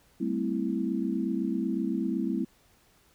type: chord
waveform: sine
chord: A minor seventh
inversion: third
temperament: equal with one note detuned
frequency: 196 / 224 / 261.6 / 329.6 Hz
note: G3 / A3 / C4 / E4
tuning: 0 / +31 / 0 / 0 cents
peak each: -32 dBFS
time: 0.2-2.45 s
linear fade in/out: 10 ms
effects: pink hiss -63 dBFS RMS until 3.14 s